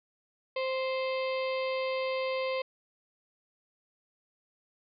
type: harmonic tone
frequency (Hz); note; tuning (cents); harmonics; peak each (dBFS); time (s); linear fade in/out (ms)
523.3; C5; 0; 1 / 2 / 4 / 5 / 6 / 7 / 8 / 9; -30 / -38 / -40 / -42 / -46 / -50 / -49 / -49; 0.56-2.62; 5
effects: none